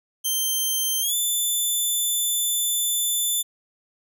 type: tone with pitch glide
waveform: 5% pulse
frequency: 3136 to 3520 Hz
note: G7 to A7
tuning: 0 to 0 cents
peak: -14 dBFS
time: 0.24-3.43 s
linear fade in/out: 20 ms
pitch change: +200 cents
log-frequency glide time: 1.01-1.15 s
effects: none